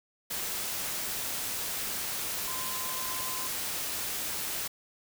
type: tone in noise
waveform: sine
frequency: 1032 Hz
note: C6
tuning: 24 cents flat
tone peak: -40 dBFS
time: 2.47-3.48 s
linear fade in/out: 10 ms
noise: white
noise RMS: -34 dBFS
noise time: 0.3-4.68 s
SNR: -9 dB
effects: none